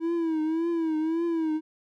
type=tone with vibrato; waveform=triangle; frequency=324.9 Hz; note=E4; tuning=25 cents flat; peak=-22 dBFS; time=0-1.61 s; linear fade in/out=50 ms; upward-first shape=triangle; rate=1.8 Hz; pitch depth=94 cents each way; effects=none